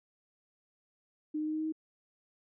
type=tone with pitch steps; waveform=sine; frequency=305.1 / 307.2 / 309.4 / 311.5 / 313.7 / 315.9 Hz; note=D#4 / D#4 / D#4 / D#4 / D#4 / D#4; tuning=-34 / -22 / -10 / +2 / +14 / +26 cents; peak=-31 dBFS; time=1.34-1.724 s; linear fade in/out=10 ms; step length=64 ms; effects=none